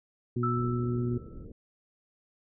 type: harmonic tone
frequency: 121.1 Hz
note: B2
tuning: 34 cents flat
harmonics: 1 / 2 / 3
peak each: -29 / -32 / -34 dBFS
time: 0.36-1.18 s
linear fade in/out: 5 ms
type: tone with exponential decay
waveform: sine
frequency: 1318.5 Hz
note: E6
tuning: in tune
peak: -27 dBFS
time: 0.43-1.45 s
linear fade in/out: 5 ms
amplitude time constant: 220 ms
type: low-pass noise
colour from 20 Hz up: pink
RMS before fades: -44 dBFS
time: 0.56-1.52 s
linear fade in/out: 5 ms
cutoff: 480 Hz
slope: 48 dB/octave
effects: none